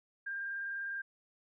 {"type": "tone with vibrato", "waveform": "sine", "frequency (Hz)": 1596, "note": "G6", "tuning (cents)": 31, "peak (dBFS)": -36, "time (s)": [0.26, 1.02], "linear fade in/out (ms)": 10, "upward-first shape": "triangle", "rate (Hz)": 20, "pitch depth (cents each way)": 27, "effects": []}